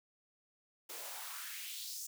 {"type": "noise with high-pass filter sweep", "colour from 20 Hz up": "white", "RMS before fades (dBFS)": -45, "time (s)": [0.89, 2.07], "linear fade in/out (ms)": 10, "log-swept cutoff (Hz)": [400, 6800], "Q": 2.4, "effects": []}